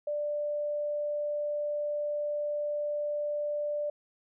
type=tone; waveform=sine; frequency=590 Hz; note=D5; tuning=8 cents sharp; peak=-29 dBFS; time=0.07-3.9 s; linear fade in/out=5 ms; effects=none